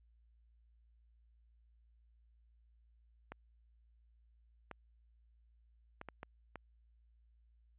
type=clicks; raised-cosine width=0.5 ms; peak=-30 dBFS; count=6; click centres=3.32 / 4.713 / 6.014 / 6.087 / 6.231 / 6.557 s; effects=added 57 Hz sine -65 dBFS peak until 7.78 s + resampled to 8000 Hz